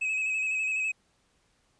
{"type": "tone with vibrato", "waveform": "triangle", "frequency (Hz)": 2562, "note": "E7", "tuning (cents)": -50, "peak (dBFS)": -25, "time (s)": [0.01, 0.92], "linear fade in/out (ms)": 10, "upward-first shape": "square", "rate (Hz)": 12, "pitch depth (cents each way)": 24, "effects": ["pink hiss -69 dBFS RMS until 1.79 s", "resampled to 22050 Hz"]}